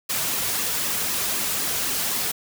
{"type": "noise with flanger", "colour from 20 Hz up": "white", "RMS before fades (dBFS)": -25, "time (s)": [0.09, 2.32], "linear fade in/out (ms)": 10, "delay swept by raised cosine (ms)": [1.3, 3.8], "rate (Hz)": 3.9, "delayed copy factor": -0.55, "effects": []}